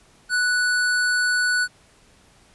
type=tone; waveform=square; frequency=1480 Hz; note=F#6; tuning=in tune; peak=-19 dBFS; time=0.29-1.68 s; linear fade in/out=50 ms; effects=pink hiss -55 dBFS RMS until 2.54 s + resampled to 24000 Hz